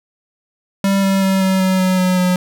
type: tone with pitch steps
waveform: square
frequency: 196.1 / 193.96 / 191.84 / 189.75 / 187.68 / 185.63 / 183.6 / 181.6 Hz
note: G3 / G3 / G3 / F#3 / F#3 / F#3 / F#3 / F#3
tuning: +1 / -18 / -37 / +44 / +25 / +6 / -13 / -32 cents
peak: -13 dBFS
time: 0.84-2.36 s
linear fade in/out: 2 ms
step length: 190 ms
effects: none